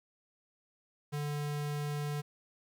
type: tone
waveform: square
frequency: 146.83 Hz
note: D3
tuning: in tune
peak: -34 dBFS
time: 1.12-2.22 s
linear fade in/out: 20 ms
effects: 11-bit